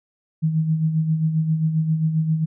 sine tone with tremolo, 158.7 Hz, D#3, 35 cents sharp, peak -15 dBFS, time 0.42-2.46 s, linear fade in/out 20 ms, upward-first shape sine, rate 7.5 Hz, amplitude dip 55%, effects none

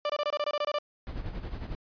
30% pulse tone bursts, 590 Hz, D5, 8 cents sharp, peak -24 dBFS, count 11, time 0.05-0.786 s, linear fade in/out 2 ms, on 46 ms, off 23 ms
brown noise with tremolo, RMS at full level -34 dBFS, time 1.07-1.75 s, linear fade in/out 0 ms, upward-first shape sine, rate 11 Hz, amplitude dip 60%
effects resampled to 11025 Hz

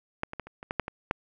clicks, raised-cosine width 0.5 ms, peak -13 / -22 / -19 / -29 / -26 / -15 / -10 / -19 / -10 dBFS, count 9, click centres 0.234 / 0.334 / 0.397 / 0.47 / 0.629 / 0.709 / 0.797 / 0.881 / 1.111 s, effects none

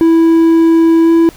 triangle tone with pitch glide, 328.9 to 331.6 Hz, E4 to E4, -4 to +10 cents, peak -3 dBFS, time 0.01-1.29 s, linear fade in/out 0 ms, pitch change +14 cents, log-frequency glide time 1.03-1.11 s, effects pink hiss -39 dBFS RMS until 1.36 s

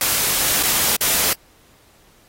white noise with dropouts, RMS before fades -18 dBFS, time 0.01-1.33 s, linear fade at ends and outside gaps 1 ms, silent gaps 0.627-0.634 / 0.965-1.009 s, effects pink hiss -54 dBFS RMS until 2.28 s + AAC 48 kbps

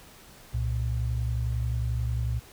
sine tone pair together, 65.41 / 116.55 Hz, C2 / A#2, 0 / 0 cents, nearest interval minor seventh, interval 1000 cents, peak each -28 dBFS, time 0.53-2.4 s, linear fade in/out 20 ms, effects pink hiss -51 dBFS RMS until 2.52 s

